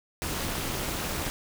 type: noise with amplitude modulation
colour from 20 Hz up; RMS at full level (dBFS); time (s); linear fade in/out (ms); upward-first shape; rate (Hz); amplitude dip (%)
pink; -28; 0.22-1.3; 0; sine; 252; 80
effects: none